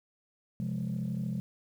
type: chord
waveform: sine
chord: F minor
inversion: second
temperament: equal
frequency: 130.81 / 174.61 / 207.7 Hz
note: C3 / F3 / Ab3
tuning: 0 / 0 / 0 cents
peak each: -34 dBFS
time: 0.6-1.4 s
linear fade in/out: 0 ms
effects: tanh soft clip ceiling -26 dBFS + 10-bit